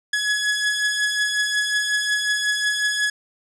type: beating tone pair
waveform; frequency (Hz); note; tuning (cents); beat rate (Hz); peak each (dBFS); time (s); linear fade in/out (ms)
sawtooth; 1686 / 1691.5; G#6 / G#6; +26 / +31; 5.5; -17 / -23; 0.13-3.1; 5
effects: resampled to 22050 Hz + 9-bit